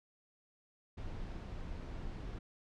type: noise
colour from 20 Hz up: brown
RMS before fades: -43 dBFS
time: 0.97-2.39 s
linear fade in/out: 10 ms
effects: low-pass 5000 Hz 12 dB/octave